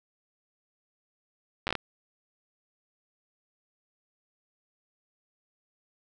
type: slowing click train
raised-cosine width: 0.3 ms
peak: -13 dBFS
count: 6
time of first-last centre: 1.67-1.753 s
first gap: 9 ms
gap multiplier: 1.31
effects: none